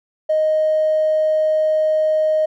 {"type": "tone with tanh clipping", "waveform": "triangle", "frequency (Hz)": 622.3, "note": "D#5", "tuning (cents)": 0, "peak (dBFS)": -13, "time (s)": [0.29, 2.46], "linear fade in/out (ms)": 10, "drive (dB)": 1, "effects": []}